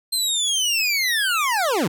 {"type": "linear sweep", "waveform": "25% pulse", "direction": "down", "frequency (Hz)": [4176, 130.81], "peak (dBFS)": -15, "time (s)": [0.12, 1.88], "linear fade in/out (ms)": 10, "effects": []}